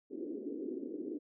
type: band-pass noise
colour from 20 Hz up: pink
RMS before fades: -41 dBFS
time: 0.1-1.19 s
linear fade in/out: 20 ms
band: 260 to 420 Hz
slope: 48 dB/octave
effects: none